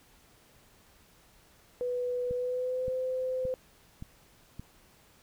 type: tone with pitch glide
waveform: sine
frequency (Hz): 493.8 to 513.6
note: B4 to C5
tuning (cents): 0 to -32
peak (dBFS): -29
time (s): 1.81-3.54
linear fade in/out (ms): 0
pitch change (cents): +68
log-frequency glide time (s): 2.33-2.9
type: click train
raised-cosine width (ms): 5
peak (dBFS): -28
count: 5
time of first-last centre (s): 2.31-4.596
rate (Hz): 1.75
effects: pink hiss -61 dBFS RMS until 5.22 s